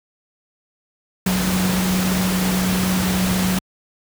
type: tone in noise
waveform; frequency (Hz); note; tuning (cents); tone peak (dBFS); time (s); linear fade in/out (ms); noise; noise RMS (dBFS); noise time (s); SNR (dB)
sine; 185; F#3; 0; -18; 1.26-3.59; 5; pink; -23; 1.26-3.59; +2
effects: high-pass 60 Hz 12 dB/octave